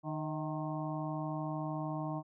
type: harmonic tone with a mistuned harmonic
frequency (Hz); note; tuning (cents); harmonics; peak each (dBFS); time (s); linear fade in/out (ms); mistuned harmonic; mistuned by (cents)
153.4; D#3; -24; 1 / 2 / 4 / 5 / 6 / 7; -38 / -40 / -43 / -45 / -46 / -46; 0.03-2.23; 50; 4; +58
effects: none